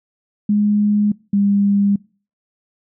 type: tone pair in turn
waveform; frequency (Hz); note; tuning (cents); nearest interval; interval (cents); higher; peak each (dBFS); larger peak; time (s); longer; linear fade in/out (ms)
sine; 207.7 / 201; G#3 / G3; 0 / +44; minor second; 56; first; -12; neither; 0.49-1.12 / 1.33-1.96; neither; 5
effects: noise-tail reverb RT60 0.4 s tail -24 dB re dry